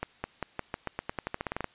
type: accelerating click train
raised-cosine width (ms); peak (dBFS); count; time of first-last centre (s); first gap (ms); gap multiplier
0.5; -16; 17; 0.03-1.643; 210; 0.89
effects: white hiss -59 dBFS RMS until 1.74 s + resampled to 8000 Hz